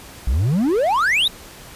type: exponential sweep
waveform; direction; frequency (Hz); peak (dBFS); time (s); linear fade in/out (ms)
triangle; up; 52.9 to 3951; -13; 0.27-1.28; 5
effects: pink hiss -40 dBFS RMS until 1.75 s + resampled to 32000 Hz